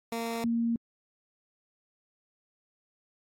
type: tone pair in turn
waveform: 15% pulse / sine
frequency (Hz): 230.3 / 232.3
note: A#3 / A#3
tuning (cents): -21 / -6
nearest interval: unison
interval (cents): 15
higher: second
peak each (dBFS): -25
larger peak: neither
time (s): 0.12-0.44 / 0.44-0.76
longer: neither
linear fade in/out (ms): 2
effects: AAC 48 kbps